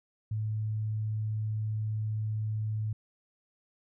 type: tone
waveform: sine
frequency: 108.1 Hz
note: A2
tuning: 30 cents flat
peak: -29 dBFS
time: 0.31-2.93 s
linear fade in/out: 5 ms
effects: none